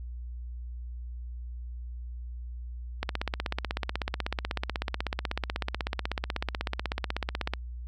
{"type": "click train", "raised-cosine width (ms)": 0.3, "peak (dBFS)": -13, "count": 74, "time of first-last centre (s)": [3.03, 7.536], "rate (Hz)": 16.2, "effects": ["added 60 Hz sine -36 dBFS peak until 7.87 s"]}